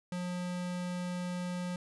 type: tone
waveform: square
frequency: 178.8 Hz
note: F3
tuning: 41 cents sharp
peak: -35 dBFS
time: 0.12-1.76 s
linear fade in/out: 2 ms
effects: resampled to 24000 Hz